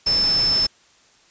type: tone in noise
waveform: sine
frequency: 5274 Hz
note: E8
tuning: in tune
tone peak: -16 dBFS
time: 0.06-0.67 s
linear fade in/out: 10 ms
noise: pink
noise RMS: -30 dBFS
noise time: 0.06-0.67 s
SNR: +11 dB
effects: white hiss -55 dBFS RMS until 1.3 s + resampled to 16000 Hz